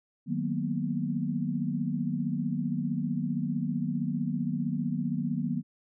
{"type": "chord", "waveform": "sine", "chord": "B major seventh", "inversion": "first", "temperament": "just", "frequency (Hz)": [154.34, 185.21, 231.5, 246.9], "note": ["D#3", "F#3", "A#3", "B3"], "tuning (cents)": [-14, 2, -12, 0], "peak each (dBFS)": [-33, -33, -33, -33], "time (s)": [0.26, 5.63], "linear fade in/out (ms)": 50, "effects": []}